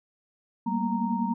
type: tone cluster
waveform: sine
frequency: 193.4 / 227.1 / 237.7 / 929 Hz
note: G3 / A#3 / A#3 / A#5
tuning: -23 / -45 / +34 / -6 cents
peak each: -30 dBFS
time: 0.66-1.34 s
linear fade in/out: 10 ms
effects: none